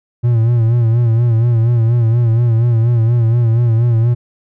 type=tone with vibrato; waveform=triangle; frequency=116.5 Hz; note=A#2; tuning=1 cent flat; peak=-7 dBFS; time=0.23-4.15 s; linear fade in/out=20 ms; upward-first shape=sine; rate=4.2 Hz; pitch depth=70 cents each way; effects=none